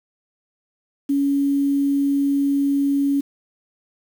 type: tone with quantisation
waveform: sine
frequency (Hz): 280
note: C#4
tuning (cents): +18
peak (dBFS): -16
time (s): 1.09-3.21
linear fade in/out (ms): 10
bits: 7
effects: none